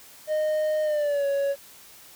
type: tone with pitch glide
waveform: triangle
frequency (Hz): 616 to 558.4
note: D#5 to C#5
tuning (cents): -17 to +13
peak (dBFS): -20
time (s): 0.27-1.56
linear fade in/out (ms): 50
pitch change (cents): -170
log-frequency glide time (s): 0.83-1.26
effects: white hiss -49 dBFS RMS until 2.15 s